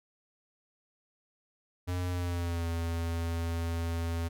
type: tone with pitch glide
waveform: square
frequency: 89.7 to 83.69 Hz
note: F2 to E2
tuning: +47 to +27 cents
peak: -31 dBFS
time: 1.87-4.29 s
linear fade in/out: 20 ms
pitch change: -120 cents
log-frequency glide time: 2.1-2.67 s
effects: none

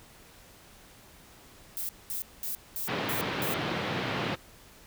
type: noise bursts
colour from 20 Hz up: violet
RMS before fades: -34 dBFS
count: 6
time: 1.77-3.54 s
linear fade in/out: 0 ms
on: 120 ms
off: 210 ms
type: band-pass noise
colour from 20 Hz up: pink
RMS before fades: -32 dBFS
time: 2.87-4.36 s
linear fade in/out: 20 ms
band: 120 to 3800 Hz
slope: 24 dB/octave
effects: pink hiss -54 dBFS RMS until 4.86 s

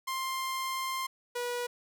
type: tone pair in turn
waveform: sawtooth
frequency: 1053 / 485.9 Hz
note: C6 / B4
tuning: +11 / -28 cents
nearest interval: octave + minor second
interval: 1339 cents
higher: first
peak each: -28 / -28 dBFS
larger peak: neither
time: 0.07-1.07 / 1.35-1.67 s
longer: first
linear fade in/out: 10 ms
effects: none

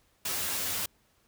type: noise with comb filter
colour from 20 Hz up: white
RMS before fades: -32 dBFS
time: 0.25-0.86 s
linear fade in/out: 5 ms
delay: 11 ms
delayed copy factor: +1
effects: pink hiss -68 dBFS RMS until 1.27 s

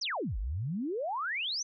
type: exponential two-way sweep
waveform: sine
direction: down then up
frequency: 6270 to 44.42 to 6270 Hz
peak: -31 dBFS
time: 0.01-1.63 s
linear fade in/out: 10 ms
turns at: 0.38 s
effects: none

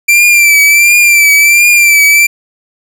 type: tone with vibrato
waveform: 45% pulse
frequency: 2349 Hz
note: D7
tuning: in tune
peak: -3 dBFS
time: 0.08-2.27 s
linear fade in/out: 10 ms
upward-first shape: triangle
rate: 1.4 Hz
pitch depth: 58 cents each way
effects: none

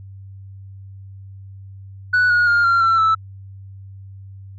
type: tone with pitch steps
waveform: sine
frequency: 1480 / 1445.4 / 1411.5 / 1378.5 / 1346.2 / 1314.7 Hz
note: F#6 / F#6 / F6 / F6 / E6 / E6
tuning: 0 / -41 / +18 / -23 / +36 / -5 cents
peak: -10 dBFS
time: 2.13-3.15 s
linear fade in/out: 10 ms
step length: 170 ms
effects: tanh soft clip ceiling -11 dBFS + added 97 Hz sine -35 dBFS peak until 4.58 s

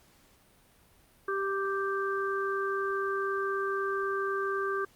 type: harmonic tone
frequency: 392 Hz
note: G4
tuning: in tune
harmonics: 1 / 3 / 4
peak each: -31 / -33 / -35 dBFS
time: 1.28-4.85 s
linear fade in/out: 5 ms
effects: pink hiss -62 dBFS RMS until 4.95 s + Opus 48 kbps

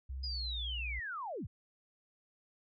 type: tone with pitch glide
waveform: sine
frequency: 66 to 60.17 Hz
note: C2 to B1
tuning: +16 to -44 cents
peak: -38 dBFS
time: 0.09-1 s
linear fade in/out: 10 ms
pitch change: -160 cents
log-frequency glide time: 0.22-0.53 s
type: linear sweep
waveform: sine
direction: down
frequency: 5010 to 41.33 Hz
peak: -38 dBFS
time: 0.23-1.47 s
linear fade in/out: 10 ms
effects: none

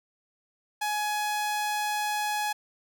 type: tone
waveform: sawtooth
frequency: 840 Hz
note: G#5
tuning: 19 cents sharp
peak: -23 dBFS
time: 0.81-2.53 s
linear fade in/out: 10 ms
effects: none

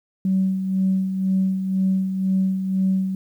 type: tone with tremolo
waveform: sine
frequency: 189.8 Hz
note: F#3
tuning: 44 cents sharp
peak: -15 dBFS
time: 0.25-3.15 s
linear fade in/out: 2 ms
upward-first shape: sine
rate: 2 Hz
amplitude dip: 55%
effects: tanh soft clip ceiling -11 dBFS + 9-bit

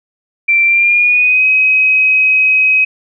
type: tone with pitch glide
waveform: sine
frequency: 2351 to 2534 Hz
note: D7 to D#7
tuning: +1 to +31 cents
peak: -7 dBFS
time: 0.48-2.85 s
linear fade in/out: 10 ms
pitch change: +130 cents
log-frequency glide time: 0.65-1.46 s
effects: none

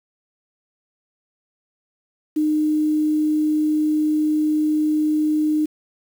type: tone with quantisation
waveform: sine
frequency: 306 Hz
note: D#4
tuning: 29 cents flat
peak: -16 dBFS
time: 2.36-5.66 s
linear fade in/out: 10 ms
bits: 7
effects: none

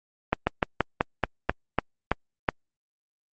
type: slowing click train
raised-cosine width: 0.5 ms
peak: -5 dBFS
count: 10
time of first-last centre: 0.33-2.488 s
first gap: 140 ms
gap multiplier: 1.13
effects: Opus 24 kbps

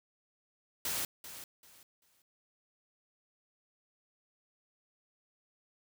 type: noise with echo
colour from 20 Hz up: white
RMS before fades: -35 dBFS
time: 0.85-1.05 s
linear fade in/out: 2 ms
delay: 390 ms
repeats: 3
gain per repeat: -12 dB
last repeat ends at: 2.22 s
effects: none

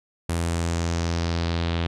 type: tone with low-pass filter sweep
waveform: sawtooth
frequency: 84.3 Hz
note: E2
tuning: 39 cents sharp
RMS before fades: -25 dBFS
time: 0.29-1.87 s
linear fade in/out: 5 ms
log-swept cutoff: 10000 to 3400 Hz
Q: 2.4
effects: none

